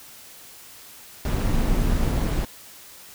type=noise with amplitude modulation; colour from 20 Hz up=brown; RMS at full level=-19 dBFS; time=1.25-2.45 s; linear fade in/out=2 ms; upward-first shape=sine; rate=201 Hz; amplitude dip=55%; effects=white hiss -45 dBFS RMS until 3.14 s